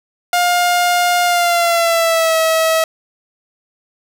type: tone with pitch glide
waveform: sawtooth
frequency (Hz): 708 to 645.5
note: F5 to E5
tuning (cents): +23 to -37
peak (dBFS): -8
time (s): 0.33-2.84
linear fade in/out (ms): 2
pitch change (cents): -160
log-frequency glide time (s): 1.24-2.37
effects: none